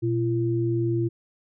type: tone pair together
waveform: sine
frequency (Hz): 120.31 / 340.3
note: B2 / F4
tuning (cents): -45 / -45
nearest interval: octave + tritone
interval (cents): 1800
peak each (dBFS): -24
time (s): 0.02-1.09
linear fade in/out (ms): 20
effects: none